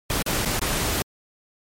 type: noise with dropouts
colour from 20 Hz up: pink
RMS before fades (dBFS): -24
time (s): 0.1-1.02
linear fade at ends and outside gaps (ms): 1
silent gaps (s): 0.223-0.262 / 0.45-0.457 / 0.594-0.616
effects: MP3 64 kbps